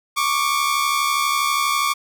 sawtooth tone pair together, 1108.7 / 1181 Hz, C#6 / D6, 0 / +9 cents, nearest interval minor second, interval 109 cents, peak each -17 dBFS, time 0.16-1.94 s, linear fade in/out 20 ms, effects none

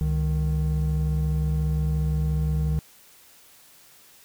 triangle tone pair together, 68.55 / 154.3 Hz, C#2 / D#3, -19 / -14 cents, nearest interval octave + major second, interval 1405 cents, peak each -22 dBFS, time 0.01-2.79 s, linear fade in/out 0 ms, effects white hiss -53 dBFS RMS until 4.24 s

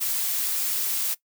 blue noise, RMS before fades -26 dBFS, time 0-1.15 s, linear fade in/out 20 ms, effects noise-tail reverb RT60 0.1 s tail -19 dB re dry

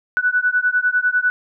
sine beating tone pair, 1480 / 1490 Hz, F#6 / F#6, 0 / +12 cents, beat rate 10 Hz, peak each -18 dBFS, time 0.17-1.3 s, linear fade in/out 0 ms, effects none

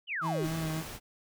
sine exponential sweep, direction down, 3160 to 260 Hz, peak -31 dBFS, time 0.07-0.49 s, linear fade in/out 50 ms
35% pulse tone with vibrato, 160 Hz, D#3, 49 cents sharp, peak -30 dBFS, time 0.21-0.84 s, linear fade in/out 50 ms, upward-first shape sine, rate 3.5 Hz, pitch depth 31 cents each way
pink noise, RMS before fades -42 dBFS, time 0.41-1 s, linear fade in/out 50 ms
effects none

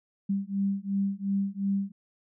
sine beating tone pair, 196 / 198.8 Hz, G3 / G3, 0 / +25 cents, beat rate 2.8 Hz, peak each -29 dBFS, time 0.29-1.92 s, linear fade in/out 10 ms, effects none

